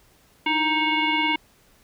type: tone with frequency modulation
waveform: sine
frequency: 1568 Hz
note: G6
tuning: in tune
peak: -19 dBFS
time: 0.46-1.36 s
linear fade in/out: 5 ms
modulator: 631 Hz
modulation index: 2.1
effects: pink hiss -58 dBFS RMS until 1.83 s